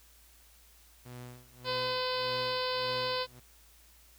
sawtooth tone with tremolo, 123.47 Hz, B2, in tune, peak -39 dBFS, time 1.05-3.4 s, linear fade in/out 10 ms, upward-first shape sine, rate 1.7 Hz, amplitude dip 90%
harmonic tone, 508 Hz, B4, 49 cents sharp, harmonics 1 / 2 / 3 / 4 / 5 / 6 / 7 / 8 / 9 / 10, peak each -34 / -36 / -42 / -46 / -43 / -42 / -43 / -40 / -41 / -45 dBFS, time 1.64-3.27 s, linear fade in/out 50 ms
effects added 57 Hz sine -61 dBFS peak until 4.18 s + white hiss -61 dBFS RMS until 4.18 s

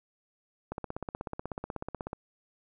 click train, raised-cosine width 1 ms, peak -21 dBFS, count 24, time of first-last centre 0.72-2.131 s, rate 16.3 Hz, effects none

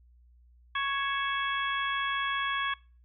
harmonic tone with a mistuned harmonic, 554.4 Hz, C#5, in tune, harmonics 2 / 3 / 4 / 5 / 6, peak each -31 / -32 / -38 / -41 / -36 dBFS, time 0.75-2.74 s, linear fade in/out 5 ms, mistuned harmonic 5, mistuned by -82 cents, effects noise-tail reverb RT60 0.4 s tail -24 dB re dry + added 60 Hz sine -56 dBFS peak until 3.04 s

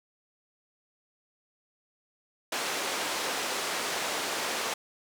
pink band-pass noise, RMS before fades -32 dBFS, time 2.52-4.74 s, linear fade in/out 5 ms, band 460 to 8500 Hz, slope 12 dB/octave, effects none

